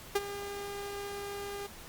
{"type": "tone with ADSR envelope", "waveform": "sawtooth", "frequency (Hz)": 403.1, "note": "G4", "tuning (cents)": 48, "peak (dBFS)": -20, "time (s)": [0.15, 1.67], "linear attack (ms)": 8, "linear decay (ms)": 34, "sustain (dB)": -14, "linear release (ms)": 8, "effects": ["pink hiss -49 dBFS RMS until 1.88 s", "Opus 48 kbps"]}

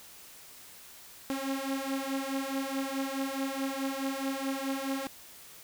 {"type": "beating tone pair", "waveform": "sawtooth", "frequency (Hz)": [268.1, 272.8], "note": ["C4", "C#4"], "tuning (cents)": [42, -28], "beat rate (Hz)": 4.7, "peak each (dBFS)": [-31, -30], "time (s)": [1.3, 5.07], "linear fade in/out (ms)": 0, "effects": ["white hiss -51 dBFS RMS until 5.63 s"]}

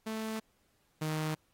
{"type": "tone pair in turn", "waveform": "sawtooth", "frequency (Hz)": [220, 155.56], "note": ["A3", "D#3"], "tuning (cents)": [0, 0], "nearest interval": "tritone", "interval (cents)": 600, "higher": "first", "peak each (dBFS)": [-31, -28], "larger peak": "second", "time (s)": [[0.06, 0.4], [1.01, 1.35]], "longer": "neither", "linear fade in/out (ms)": 10, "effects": ["pink hiss -73 dBFS RMS until 1.53 s", "AAC 48 kbps"]}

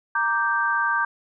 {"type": "chord", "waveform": "sine", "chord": "G minor", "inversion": "first", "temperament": "equal", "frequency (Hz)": [932.3, 1174.7, 1568], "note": ["Bb5", "D6", "G6"], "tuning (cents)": [0, 0, 0], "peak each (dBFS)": [-26, -25, -22], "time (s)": [0.15, 1.05], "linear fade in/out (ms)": 5, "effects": []}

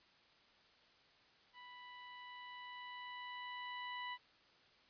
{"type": "tone with level ramp", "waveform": "20% pulse", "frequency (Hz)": 987.8, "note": "B5", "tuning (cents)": 0, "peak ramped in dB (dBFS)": [-49, -37], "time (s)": [1.53, 4.18], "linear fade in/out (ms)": 50, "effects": ["white hiss -68 dBFS RMS until 4.89 s", "resampled to 11025 Hz"]}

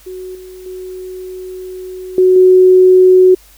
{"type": "tone with level steps", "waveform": "sine", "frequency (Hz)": 370, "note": "F#4", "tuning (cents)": 0, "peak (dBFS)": [-24, -30, -24, -5, -3], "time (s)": [0.06, 3.35], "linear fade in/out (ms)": 10, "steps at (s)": [0.35, 0.66, 2.18, 2.36], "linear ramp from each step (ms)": 2, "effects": ["added 50 Hz sine -45 dBFS peak until 3.57 s", "white hiss -45 dBFS RMS until 3.57 s"]}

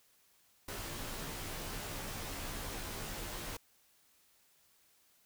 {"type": "noise with comb filter", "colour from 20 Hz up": "pink", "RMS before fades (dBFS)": -42, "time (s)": [0.68, 3.57], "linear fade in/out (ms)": 5, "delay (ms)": 16, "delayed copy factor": -1, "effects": ["white hiss -69 dBFS RMS until 5.25 s"]}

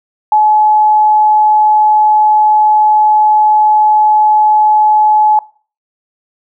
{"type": "tone", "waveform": "sine", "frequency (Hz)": 853, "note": "G#5", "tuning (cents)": 46, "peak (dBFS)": -5, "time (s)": [0.32, 5.39], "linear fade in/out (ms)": 2, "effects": ["noise-tail reverb RT60 0.4 s tail -20 dB re dry"]}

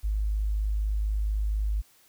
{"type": "tone", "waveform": "sine", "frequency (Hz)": 52.1, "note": "G#1", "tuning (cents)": 6, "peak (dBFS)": -24, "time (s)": [0.03, 1.82], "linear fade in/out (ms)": 20, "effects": ["white hiss -60 dBFS RMS until 2.08 s"]}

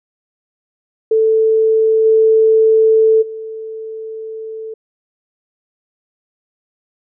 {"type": "tone with level steps", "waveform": "sine", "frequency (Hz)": 441.7, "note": "A4", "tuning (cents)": 7, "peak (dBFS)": [-9, -7, -24], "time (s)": [1.11, 4.74], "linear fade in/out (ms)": 5, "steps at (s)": [2.04, 3.21], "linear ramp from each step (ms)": 20, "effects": []}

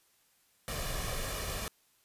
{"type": "noise with comb filter", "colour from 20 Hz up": "pink", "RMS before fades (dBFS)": -36, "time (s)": [0.68, 1.68], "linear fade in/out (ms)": 0, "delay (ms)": 1.7, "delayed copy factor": 0.6, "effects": ["white hiss -69 dBFS RMS until 2.04 s", "resampled to 32000 Hz"]}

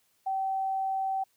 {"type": "tone", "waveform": "sine", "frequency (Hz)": 770, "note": "G5", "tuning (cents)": -31, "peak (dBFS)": -27, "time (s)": [0.26, 1.24], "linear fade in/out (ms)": 10, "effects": ["white hiss -70 dBFS RMS until 1.36 s"]}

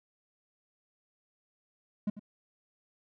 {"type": "tone with echo", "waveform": "triangle", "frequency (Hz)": 207.7, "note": "G#3", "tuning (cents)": 0, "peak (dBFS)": -25, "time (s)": [2.07, 2.1], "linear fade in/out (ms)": 5, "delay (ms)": 95, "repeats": 1, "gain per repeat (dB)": -14, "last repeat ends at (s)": 2.195, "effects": []}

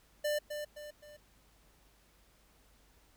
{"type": "tone with echo", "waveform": "square", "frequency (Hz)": 595, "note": "D5", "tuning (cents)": 22, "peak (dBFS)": -31, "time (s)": [0.24, 0.39], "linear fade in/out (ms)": 10, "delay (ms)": 260, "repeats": 3, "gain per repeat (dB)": -7, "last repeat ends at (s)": 1.17, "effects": ["added 50 Hz sine -67 dBFS peak until 3.16 s", "pink hiss -67 dBFS RMS until 3.16 s"]}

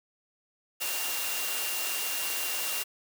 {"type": "tone in noise", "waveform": "sine", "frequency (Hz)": 2778, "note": "F7", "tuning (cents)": -10, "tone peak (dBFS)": -37, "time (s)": [0.8, 2.84], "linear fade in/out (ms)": 20, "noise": "white", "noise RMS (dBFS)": -32, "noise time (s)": [0.8, 2.84], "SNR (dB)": -8, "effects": ["high-pass 400 Hz 12 dB/octave"]}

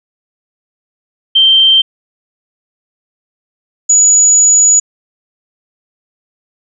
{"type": "tone pair in turn", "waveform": "sine", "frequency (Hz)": [3136, 6867], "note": ["G7", "A8"], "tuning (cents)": [0, -43], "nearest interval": "octave + major second", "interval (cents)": 1357, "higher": "second", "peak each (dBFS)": -4, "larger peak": "neither", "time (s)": [[1.35, 1.82], [3.89, 4.8]], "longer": "second", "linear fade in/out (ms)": 10, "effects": []}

